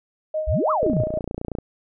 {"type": "tone with tremolo", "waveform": "sine", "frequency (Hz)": 622.3, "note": "D#5", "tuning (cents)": 0, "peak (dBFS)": -20, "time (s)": [0.34, 1.19], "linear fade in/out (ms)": 5, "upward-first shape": "triangle", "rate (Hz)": 6.2, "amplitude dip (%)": 65}
{"type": "exponential two-way sweep", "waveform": "sine", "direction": "up then down", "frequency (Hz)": [47.38, 1320, 98.3], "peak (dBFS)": -19, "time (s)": [0.47, 1.03], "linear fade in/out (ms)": 10, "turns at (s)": 0.71}
{"type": "click train", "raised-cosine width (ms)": 2, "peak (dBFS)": -15, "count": 23, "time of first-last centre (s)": [0.83, 1.586], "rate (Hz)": 29.1}
{"effects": []}